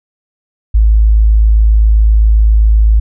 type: tone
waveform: sine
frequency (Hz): 53.8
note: A1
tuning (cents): -38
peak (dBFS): -4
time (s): 0.74-3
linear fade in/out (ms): 10
effects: none